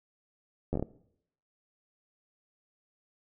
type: slowing click train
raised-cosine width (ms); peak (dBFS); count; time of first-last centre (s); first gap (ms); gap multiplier
2; -18; 6; 0.73-0.826; 11; 1.28
effects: noise-tail reverb RT60 0.7 s tail -19 dB re dry